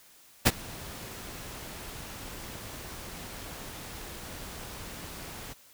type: noise with ADSR envelope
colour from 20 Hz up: pink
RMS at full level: -18 dBFS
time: 0.45-5.54 s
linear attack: 20 ms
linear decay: 36 ms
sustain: -24 dB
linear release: 17 ms
effects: white hiss -57 dBFS RMS until 5.73 s